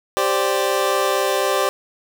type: chord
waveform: 25% pulse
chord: G suspended fourth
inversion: none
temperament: equal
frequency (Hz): 392 / 523.3 / 587.3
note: G4 / C5 / D5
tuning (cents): 0 / 0 / 0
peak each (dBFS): -18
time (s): 0.17-1.69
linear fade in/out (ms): 0
effects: none